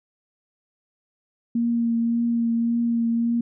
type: tone with vibrato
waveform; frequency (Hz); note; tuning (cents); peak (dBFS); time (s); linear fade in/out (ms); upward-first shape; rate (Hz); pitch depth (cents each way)
sine; 233.1; A#3; 0; -19; 1.55-3.41; 5; triangle; 1.8; 19
effects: none